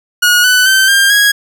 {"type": "tone with pitch steps", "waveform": "sawtooth", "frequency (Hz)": [1448, 1496.5, 1546.6, 1598.3, 1651.8], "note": ["F#6", "F#6", "G6", "G6", "G#6"], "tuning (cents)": [-38, 19, -24, 33, -10], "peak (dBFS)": -3, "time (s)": [0.22, 1.32], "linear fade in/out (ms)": 10, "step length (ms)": 220, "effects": []}